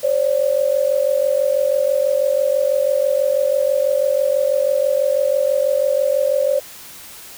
sine tone pair together, 533 / 579.1 Hz, C5 / D5, +32 / -24 cents, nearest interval minor second, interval 144 cents, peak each -17 dBFS, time 0.03-6.6 s, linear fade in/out 10 ms, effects white hiss -38 dBFS RMS until 7.37 s

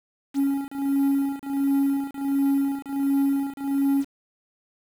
triangle beating tone pair, 276.3 / 277.7 Hz, C#4 / C#4, -6 / +3 cents, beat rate 1.4 Hz, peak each -22 / -22 dBFS, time 0.34-4.05 s, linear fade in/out 50 ms, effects 7-bit

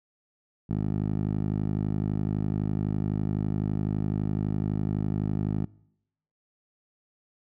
10% pulse tone with band-pass filter, 51.91 Hz, G#1, in tune, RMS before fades -28 dBFS, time 0.69-5.66 s, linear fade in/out 20 ms, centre 160 Hz, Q 1, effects noise-tail reverb RT60 0.8 s tail -24 dB re dry

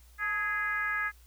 sine tone with frequency modulation, 1661.2 Hz, G#6, in tune, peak -28 dBFS, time 0.18-1.12 s, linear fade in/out 50 ms, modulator 399 Hz, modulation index 1, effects added 60 Hz sine -54 dBFS peak until 1.26 s + white hiss -63 dBFS RMS until 1.26 s

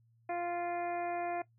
harmonic tone, 348.2 Hz, F4, 5 cents flat, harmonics 1 / 2 / 3 / 4 / 5 / 6 / 7, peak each -40 / -35 / -48 / -50 / -49 / -50 / -49 dBFS, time 0.29-1.42 s, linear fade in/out 5 ms, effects noise-tail reverb RT60 0.1 s tail -17 dB re dry + added 115 Hz sine -65 dBFS peak until 1.58 s

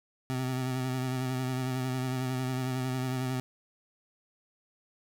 25% pulse tone with vibrato, 128.9 Hz, C3, 26 cents flat, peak -26 dBFS, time 0.3-3.4 s, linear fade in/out 0 ms, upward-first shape sine, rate 11 Hz, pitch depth 33 cents each way, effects 10-bit

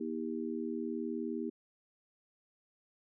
harmonic tone, 79.8 Hz, D#2, 44 cents sharp, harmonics 3 / 4 / 5, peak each -38 / -39 / -40 dBFS, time 0-1.5 s, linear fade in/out 10 ms, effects none

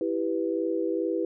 sine chord, E minor, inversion none, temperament equal, 329.6 / 392 / 493.9 Hz, E4 / G4 / B4, 0 / 0 / 0 cents, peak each -28 / -30 / -30 dBFS, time 0.01-1.25 s, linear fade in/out 2 ms, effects none

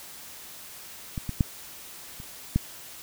clicks, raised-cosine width 5 ms, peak -18 / -18 / -8 / -29 / -9 dBFS, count 5, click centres 1.178 / 1.293 / 1.408 / 2.201 / 2.56 s, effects white hiss -44 dBFS RMS until 3.02 s

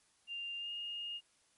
sine tone with pitch glide, 2794 to 2841 Hz, F7 to F7, 0 to +29 cents, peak -39 dBFS, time 0.27-1.21 s, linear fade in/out 50 ms, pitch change +29 cents, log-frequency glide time 0.58-0.7 s, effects white hiss -71 dBFS RMS until 1.57 s + MP3 48 kbps

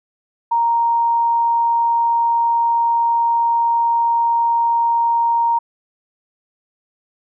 sine tone, 932.3 Hz, A#5, in tune, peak -13 dBFS, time 0.51-5.59 s, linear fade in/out 10 ms, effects none

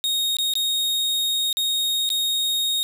40% pulse tone with dropouts, 3729 Hz, A#7, in tune, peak -19 dBFS, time 0.04-2.83 s, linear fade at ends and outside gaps 0 ms, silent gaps 0.368-0.386 / 0.537-0.554 / 1.528-1.57 / 2.091-2.102 s, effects none

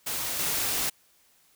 white noise with level steps, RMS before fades -31 / -28 dBFS, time 0.06-0.9 s, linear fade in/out 10 ms, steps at 0.39 s, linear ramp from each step 2 ms, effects white hiss -63 dBFS RMS until 1.55 s

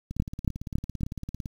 two click trains, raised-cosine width 5 ms, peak -11 / -22 dBFS, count 4 / 25, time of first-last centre 0.2-1.033 / 0.11-1.458 s, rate 3.6 / 17.8 Hz, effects 8-bit

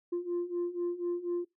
sine beating tone pair, 346.9 / 351 Hz, F4 / F4, -12 / +9 cents, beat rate 4.1 Hz, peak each -34 / -31 dBFS, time 0.12-1.45 s, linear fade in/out 10 ms, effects noise-tail reverb RT60 0.2 s tail -23 dB re dry + tanh soft clip ceiling -27 dBFS

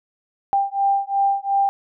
sine beating tone pair, 791 / 793.8 Hz, G5 / G5, +15 / +22 cents, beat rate 2.8 Hz, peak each -20 dBFS, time 0.53-1.69 s, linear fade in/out 0 ms, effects none

